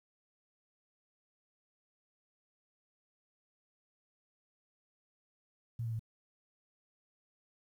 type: tone with pitch steps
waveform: sine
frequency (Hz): 116.54 / 114.14 / 111.79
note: A#2 / A#2 / A2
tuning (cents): 0 / -36 / +28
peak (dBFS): -34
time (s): 5.79-5.994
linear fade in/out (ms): 5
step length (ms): 68
effects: 11-bit